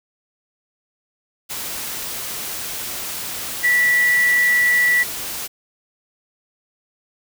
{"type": "tone in noise", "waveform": "sine", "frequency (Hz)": 1955, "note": "B6", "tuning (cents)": -18, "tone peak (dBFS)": -13, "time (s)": [3.63, 5.04], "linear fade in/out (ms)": 20, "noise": "white", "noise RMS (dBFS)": -28, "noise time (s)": [1.49, 5.48], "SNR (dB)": 12, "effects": []}